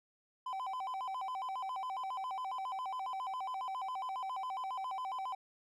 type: tone with vibrato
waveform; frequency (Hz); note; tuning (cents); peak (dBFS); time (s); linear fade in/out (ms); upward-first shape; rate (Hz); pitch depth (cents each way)
triangle; 884; A5; +8; -35; 0.46-5.35; 5; square; 7.3; 240
effects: none